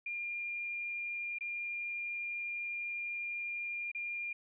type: tone with dropouts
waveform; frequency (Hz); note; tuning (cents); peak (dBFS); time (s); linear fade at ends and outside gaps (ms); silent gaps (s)
sine; 2404; D7; +40; -36; 0.06-4.33; 5; 1.386-1.408 / 3.917-3.948
effects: none